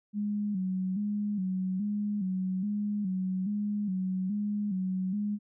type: tone with vibrato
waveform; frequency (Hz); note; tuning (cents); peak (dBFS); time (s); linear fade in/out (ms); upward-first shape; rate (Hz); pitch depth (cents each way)
sine; 196.6; G3; +5; -28; 0.13-5.39; 50; square; 1.2; 90
effects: none